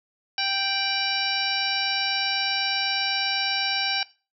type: harmonic tone with a mistuned harmonic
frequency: 784 Hz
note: G5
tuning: in tune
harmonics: 1 / 2 / 3 / 4 / 5 / 6 / 7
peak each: -31 / -31 / -31 / -31 / -31 / -31 / -31 dBFS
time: 0.38-4.03 s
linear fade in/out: 2 ms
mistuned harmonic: 4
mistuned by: -100 cents
effects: noise-tail reverb RT60 0.3 s tail -18 dB re dry